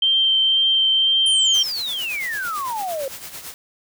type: tone with vibrato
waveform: sine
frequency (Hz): 3136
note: G7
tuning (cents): 0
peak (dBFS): -14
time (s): 0.02-1.63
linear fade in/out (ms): 5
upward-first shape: triangle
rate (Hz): 2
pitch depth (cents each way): 12
type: exponential sweep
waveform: sine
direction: down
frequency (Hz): 10050 to 523.3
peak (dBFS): -23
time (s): 1.26-3.08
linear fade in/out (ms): 2
type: noise with tremolo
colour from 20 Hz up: white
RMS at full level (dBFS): -33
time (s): 1.54-3.54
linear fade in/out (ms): 0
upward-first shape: sine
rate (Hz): 8.9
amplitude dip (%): 60
effects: none